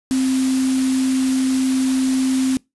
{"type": "tone in noise", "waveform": "sine", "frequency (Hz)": 261.6, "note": "C4", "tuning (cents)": 0, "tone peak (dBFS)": -15, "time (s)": [0.11, 2.57], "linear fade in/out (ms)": 0, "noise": "white", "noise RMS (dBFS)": -29, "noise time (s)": [0.11, 2.57], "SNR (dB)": 11, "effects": ["noise-tail reverb RT60 0.2 s tail -24 dB re dry", "resampled to 24000 Hz"]}